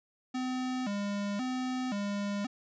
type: tone with vibrato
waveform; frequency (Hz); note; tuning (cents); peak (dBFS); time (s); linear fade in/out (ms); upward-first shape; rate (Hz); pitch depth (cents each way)
square; 227.3; A#3; -43; -32; 0.34-2.47; 10; square; 0.95; 200
effects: resampled to 16000 Hz

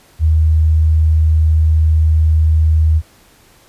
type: tone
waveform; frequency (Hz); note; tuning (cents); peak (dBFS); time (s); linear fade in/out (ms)
sine; 78.8; D#2; +23; -8; 0.19-3.02; 50
effects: pink hiss -48 dBFS RMS until 3.68 s + resampled to 32000 Hz

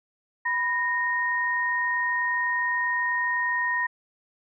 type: tone pair together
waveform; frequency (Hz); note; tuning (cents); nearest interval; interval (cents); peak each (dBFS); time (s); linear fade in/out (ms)
sine; 987.8 / 1855.6; B5 / A#6; 0 / -8; major seventh; 1092; -28 / -24; 0.45-3.87; 10
effects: none

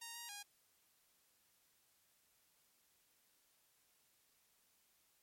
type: tone with pitch steps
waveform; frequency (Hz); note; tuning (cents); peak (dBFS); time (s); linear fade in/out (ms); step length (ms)
5% pulse; 930 / 942 / 817; A#5 / A#5 / G#5; -4 / +18 / -29; -36; 0.01-0.43; 10; 140
effects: white hiss -75 dBFS RMS until 5.22 s + MP3 64 kbps

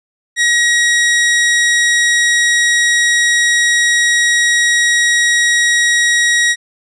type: tone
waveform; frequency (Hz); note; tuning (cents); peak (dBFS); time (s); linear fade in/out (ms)
sawtooth; 1900; A#6; +33; -6; 0.36-6.56; 50
effects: resampled to 22050 Hz

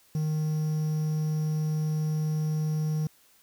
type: tone with quantisation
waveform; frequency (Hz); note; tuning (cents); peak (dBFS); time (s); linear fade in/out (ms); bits
triangle; 154.6; D#3; -11; -23; 0.15-3.07; 2; 8
effects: white hiss -61 dBFS RMS until 3.42 s

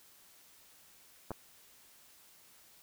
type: clicks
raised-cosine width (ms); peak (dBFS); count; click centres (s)
1; -24 / -26; 2; 1.307 / 1.316
effects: white hiss -61 dBFS RMS until 2.82 s

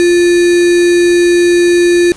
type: tone with sample-and-hold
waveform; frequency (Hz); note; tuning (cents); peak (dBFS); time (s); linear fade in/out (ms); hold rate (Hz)
sine; 348.4; F4; -4; -5; 0-2.12; 0; 2100
effects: pink hiss -34 dBFS RMS until 2.16 s + resampled to 24000 Hz

